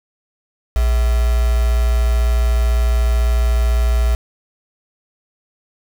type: tone with quantisation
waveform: sine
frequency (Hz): 59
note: A#1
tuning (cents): +22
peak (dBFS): -12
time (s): 0.76-4.15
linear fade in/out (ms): 0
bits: 4
effects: none